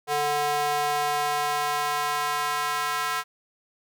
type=tone with high-pass filter sweep; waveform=square; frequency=147.2 Hz; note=D3; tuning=4 cents sharp; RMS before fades=-26 dBFS; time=0.07-3.24 s; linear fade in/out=50 ms; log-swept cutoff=620 to 1200 Hz; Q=2.1; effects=none